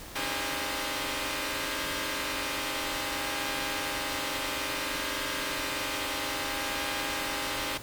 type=tone cluster; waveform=5% pulse; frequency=270.1 / 293.4 / 316.9 / 405 / 516 Hz; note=C#4 / D4 / D#4 / G#4 / C5; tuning=-45 / -2 / +32 / -43 / -24 cents; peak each=-26 dBFS; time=0.15-7.78 s; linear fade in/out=10 ms; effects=pink hiss -44 dBFS RMS until 7.82 s

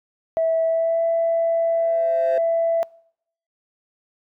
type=tone with pitch glide; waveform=sine; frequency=653 to 665.2 Hz; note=E5 to E5; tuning=-17 to +16 cents; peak=-16 dBFS; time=0.37-2.83 s; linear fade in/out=0 ms; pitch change=+33 cents; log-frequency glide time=0.64-1.03 s
type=tone with exponential growth; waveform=triangle; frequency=522 Hz; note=C5; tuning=4 cents flat; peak=-17 dBFS; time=1.46-2.38 s; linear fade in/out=2 ms; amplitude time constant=200 ms
effects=noise-tail reverb RT60 0.7 s tail -26 dB re dry + tanh soft clip ceiling -12 dBFS

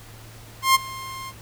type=tone with ADSR envelope; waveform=sawtooth; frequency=1060 Hz; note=C6; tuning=22 cents sharp; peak=-8 dBFS; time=0.62-1.33 s; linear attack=130 ms; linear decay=21 ms; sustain=-21 dB; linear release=48 ms; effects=added 111 Hz sine -44 dBFS peak until 1.41 s + pink hiss -46 dBFS RMS until 1.41 s

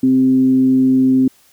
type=tone with frequency modulation; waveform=sine; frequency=261.1 Hz; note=C4; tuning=3 cents flat; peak=-9 dBFS; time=0.03-1.28 s; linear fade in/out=5 ms; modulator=131 Hz; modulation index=0.24; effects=white hiss -52 dBFS RMS until 1.52 s

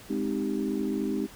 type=chord; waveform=sine; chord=Ab major seventh; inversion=none; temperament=equal; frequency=207.7 / 261.6 / 311.1 / 392 Hz; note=Ab3 / C4 / Eb4 / G4; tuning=0 / 0 / 0 / 0 cents; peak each=-31 / -31 / -31 / -33 dBFS; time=0.09-1.27 s; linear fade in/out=20 ms; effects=tanh soft clip ceiling -17 dBFS + pink hiss -49 dBFS RMS until 1.35 s

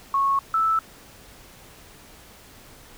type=tone pair in turn; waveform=sine; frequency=1100 / 1315.8 Hz; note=C#6 / E6; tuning=-14 / -4 cents; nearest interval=minor third; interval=310 cents; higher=second; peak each=-18 / -18 dBFS; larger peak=neither; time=0.14-0.39 / 0.54-0.79 s; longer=neither; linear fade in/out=2 ms; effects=pink hiss -48 dBFS RMS until 2.97 s

